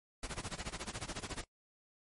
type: noise with tremolo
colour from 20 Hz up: pink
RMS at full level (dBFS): -39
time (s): 0.23-1.44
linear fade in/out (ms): 2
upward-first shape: sine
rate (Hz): 14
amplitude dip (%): 90
effects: noise-tail reverb RT60 0.1 s tail -20 dB re dry + MP3 48 kbps

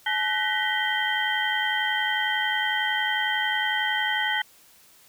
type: tone cluster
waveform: sine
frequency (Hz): 855 / 1508 / 1885 / 1976 / 3143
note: A5 / F#6 / A#6 / B6 / G7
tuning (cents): -50 / +32 / +19 / 0 / +4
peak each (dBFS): -29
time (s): 0.06-4.42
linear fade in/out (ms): 5
effects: white hiss -55 dBFS RMS until 5.08 s

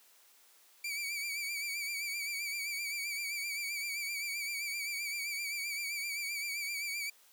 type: tone with vibrato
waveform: sawtooth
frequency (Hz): 2307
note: D7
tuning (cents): -31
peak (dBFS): -32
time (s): 0.84-7.1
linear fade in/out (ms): 5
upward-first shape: sine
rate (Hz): 7.7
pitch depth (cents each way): 59
effects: white hiss -63 dBFS RMS until 7.32 s + high-pass 400 Hz 12 dB/octave

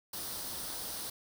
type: noise with comb filter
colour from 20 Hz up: white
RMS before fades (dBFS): -40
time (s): 0.13-1.1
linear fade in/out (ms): 5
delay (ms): 0.21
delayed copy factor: +0.55
effects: none

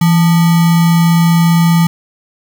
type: tone with sample-and-hold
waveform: sine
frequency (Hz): 167.5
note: E3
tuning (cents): +28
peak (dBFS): -6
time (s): 0.01-1.87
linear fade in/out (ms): 5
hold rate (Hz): 1050
effects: none

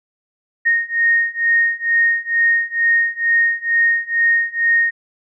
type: beating tone pair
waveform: sine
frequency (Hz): 1854 / 1856.2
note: A#6 / A#6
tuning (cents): -10 / -8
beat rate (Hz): 2.2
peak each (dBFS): -17 / -16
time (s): 0.65-4.91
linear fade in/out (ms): 20
effects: none

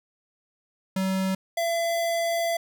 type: tone pair in turn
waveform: square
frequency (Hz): 190 / 674.4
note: F#3 / E5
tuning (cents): +46 / +39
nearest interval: octave + minor seventh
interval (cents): 2193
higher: second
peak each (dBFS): -24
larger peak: neither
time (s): 0.96-1.35 / 1.57-2.57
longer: second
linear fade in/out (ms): 5
effects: none

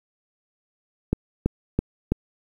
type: click train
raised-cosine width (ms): 3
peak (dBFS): -7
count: 4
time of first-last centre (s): 1.13-2.12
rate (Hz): 3.03
effects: 8-bit

